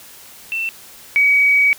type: tone pair in turn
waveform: sine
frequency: 2683 / 2266 Hz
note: E7 / C#7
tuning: +30 / +37 cents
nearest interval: minor third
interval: 293 cents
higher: first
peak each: -19 / -10 dBFS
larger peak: second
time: 0.52-0.69 / 1.16-1.73 s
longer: second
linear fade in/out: 0 ms
effects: white hiss -41 dBFS RMS until 1.78 s